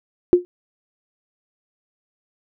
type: tone with exponential decay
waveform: sine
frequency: 355.7 Hz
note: F4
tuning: 32 cents sharp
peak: -4 dBFS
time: 0.33-0.45 s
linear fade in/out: 0 ms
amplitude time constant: 26 ms
effects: none